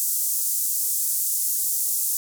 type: band-pass noise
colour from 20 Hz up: white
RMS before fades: -24 dBFS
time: 0-2.17 s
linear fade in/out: 0 ms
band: 6800 to 16000 Hz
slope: 24 dB/octave
effects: none